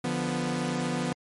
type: chord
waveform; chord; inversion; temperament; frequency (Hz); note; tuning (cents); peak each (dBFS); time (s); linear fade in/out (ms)
sawtooth; B diminished; first; equal; 146.83 / 174.61 / 246.9; D3 / F3 / B3; 0 / 0 / 0; -30 / -28 / -26; 0.04-1.13; 5
effects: MP3 48 kbps